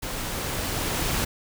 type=noise with level ramp; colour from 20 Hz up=pink; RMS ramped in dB=-32 to -25 dBFS; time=0.02-1.25 s; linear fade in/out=10 ms; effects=none